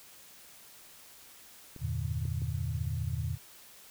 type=clicks; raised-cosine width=3 ms; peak=-33 dBFS; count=3; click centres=1.763 / 2.254 / 2.419 s
type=chord; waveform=sine; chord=E half-diminished seventh; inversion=none; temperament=equal; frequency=82.41 / 98 / 116.54 / 146.83 Hz; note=E2 / G2 / Bb2 / D3; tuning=0 / 0 / 0 / 0 cents; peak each=-35 / -39 / -35 / -37 dBFS; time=1.79-3.38 s; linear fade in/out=50 ms
effects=white hiss -54 dBFS RMS until 3.9 s